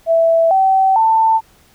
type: tone with pitch steps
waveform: sine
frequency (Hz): 660 / 767 / 891.2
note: E5 / G5 / A5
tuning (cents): +2 / -38 / +22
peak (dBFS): -9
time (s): 0.06-1.41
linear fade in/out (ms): 50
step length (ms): 450
effects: pink hiss -51 dBFS RMS until 1.74 s